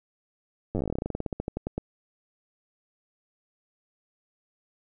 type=slowing click train; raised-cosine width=2 ms; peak=-16 dBFS; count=26; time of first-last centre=0.75-1.78 s; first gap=9 ms; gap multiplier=1.11; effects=none